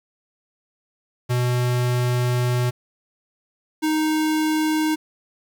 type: tone pair in turn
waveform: square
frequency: 123.47 / 311.1 Hz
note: B2 / D#4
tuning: 0 / 0 cents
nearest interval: octave + major third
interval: 1600 cents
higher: second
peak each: -19 dBFS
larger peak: neither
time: 1.29-2.71 / 3.82-4.96 s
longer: first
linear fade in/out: 20 ms
effects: 8-bit